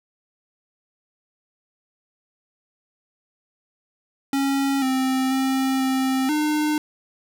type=tone with pitch steps; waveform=square; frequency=274.7 / 261.7 / 265.2 / 263.3 / 302.6 Hz; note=C#4 / C4 / C4 / C4 / D#4; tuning=-16 / 0 / +23 / +11 / -48 cents; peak=-20 dBFS; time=4.33-6.78 s; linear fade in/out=2 ms; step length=490 ms; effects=none